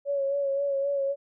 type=tone with vibrato; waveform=sine; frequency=557 Hz; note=C#5; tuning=8 cents sharp; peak=-24 dBFS; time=0.05-1.16 s; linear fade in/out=50 ms; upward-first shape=sine; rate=3.8 Hz; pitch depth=32 cents each way; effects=none